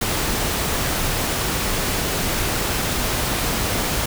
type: noise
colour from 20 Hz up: pink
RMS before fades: -22 dBFS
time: 0.01-4.06 s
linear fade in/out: 5 ms
effects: none